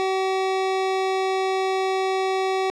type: tone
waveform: 25% pulse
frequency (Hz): 380.3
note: F#4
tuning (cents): +48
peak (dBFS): -17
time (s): 0-2.7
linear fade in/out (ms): 0
effects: low-pass 5000 Hz 12 dB/octave